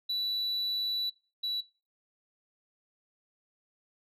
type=tone pair in turn; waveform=sine; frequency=3951 / 3937 Hz; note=B7 / B7; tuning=0 / -6 cents; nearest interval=unison; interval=6 cents; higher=first; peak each=-26 / -28 dBFS; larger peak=first; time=0.09-1.1 / 1.43-1.61 s; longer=first; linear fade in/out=10 ms; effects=noise-tail reverb RT60 0.3 s tail -20 dB re dry + tanh soft clip ceiling -28 dBFS

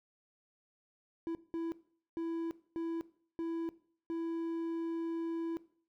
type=tone bursts at uneven times; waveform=triangle; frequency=331.4 Hz; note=E4; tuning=9 cents sharp; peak=-32 dBFS; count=6; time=1.27-1.35 / 1.54-1.72 / 2.17-2.51 / 2.76-3.01 / 3.39-3.69 / 4.1-5.57 s; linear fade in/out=0 ms; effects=noise-tail reverb RT60 0.5 s tail -18 dB re dry

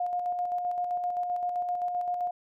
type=tone with tremolo; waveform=sine; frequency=713 Hz; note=F5; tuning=36 cents sharp; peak=-26 dBFS; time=0-2.31 s; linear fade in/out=5 ms; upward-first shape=square; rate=7.7 Hz; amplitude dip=35%; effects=none

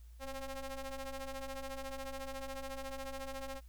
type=ring-modulated tone; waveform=sawtooth; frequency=268 Hz; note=C4; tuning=42 cents sharp; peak=-34 dBFS; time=0.19-3.61 s; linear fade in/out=50 ms; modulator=275 Hz; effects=added 58 Hz sine -51 dBFS peak until 3.68 s + white hiss -71 dBFS RMS until 3.68 s

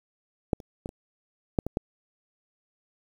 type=clicks; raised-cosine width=2 ms; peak=-9 / -30 / -19 / -27 / -9 / -17 / -12 dBFS; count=7; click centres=0.532 / 0.602 / 0.859 / 0.891 / 1.588 / 1.666 / 1.771 s; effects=8-bit

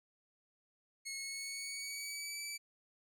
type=tone with pitch glide; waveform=15% pulse; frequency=2179 to 2309 Hz; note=C#7 to D7; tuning=-30 to -30 cents; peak=-34 dBFS; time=1.05-2.58 s; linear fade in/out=20 ms; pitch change=+100 cents; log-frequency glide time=1.16-2.4 s; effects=none

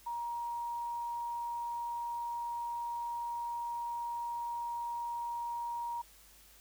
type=tone; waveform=sine; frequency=945 Hz; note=A#5; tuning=23 cents sharp; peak=-35 dBFS; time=0.06-6.02 s; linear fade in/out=10 ms; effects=added 50 Hz sine -64 dBFS peak until 6.6 s + white hiss -60 dBFS RMS until 6.6 s

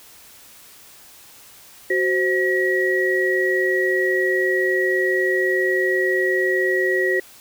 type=tone cluster; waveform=sine; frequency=372.1 / 524 / 1913 Hz; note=F#4 / C5 / A#6; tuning=+10 / +2 / +44 cents; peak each=-20 / -25 / -20 dBFS; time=1.9-7.2 s; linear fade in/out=5 ms; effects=white hiss -46 dBFS RMS until 7.4 s

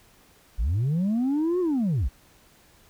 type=linear two-way sweep; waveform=sine; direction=up then down; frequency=43.52 to 371 to 43.52 Hz; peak=-19 dBFS; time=0.58-2.09 s; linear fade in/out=20 ms; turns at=1.6 s; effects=tanh soft clip ceiling -20 dBFS + pink hiss -57 dBFS RMS until 2.89 s

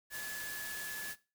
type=tone in noise; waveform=sine; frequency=1712 Hz; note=A6; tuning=48 cents flat; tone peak=-40 dBFS; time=0.1-1.16 s; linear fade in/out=50 ms; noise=white; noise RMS=-44 dBFS; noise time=0.1-1.16 s; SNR=+1 dB; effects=noise-tail reverb RT60 0.3 s tail -18 dB re dry

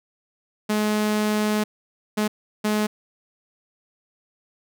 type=tone bursts at uneven times; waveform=sawtooth; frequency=212 Hz; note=G#3; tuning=36 cents sharp; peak=-16 dBFS; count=3; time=0.69-1.64 / 2.17-2.28 / 2.64-2.87 s; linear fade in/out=10 ms; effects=none

